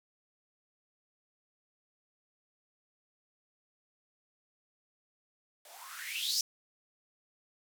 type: noise with band-pass filter sweep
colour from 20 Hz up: violet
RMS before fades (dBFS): -37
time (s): 5.65-6.41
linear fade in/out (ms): 2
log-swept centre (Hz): 560 to 5600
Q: 7.4
effects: none